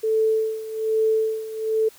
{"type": "tone with tremolo", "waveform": "sine", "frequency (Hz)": 440, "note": "A4", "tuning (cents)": 0, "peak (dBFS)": -16, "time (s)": [0.03, 1.89], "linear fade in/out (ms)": 10, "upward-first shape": "sine", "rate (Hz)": 1.2, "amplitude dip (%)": 80, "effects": ["white hiss -50 dBFS RMS until 1.98 s"]}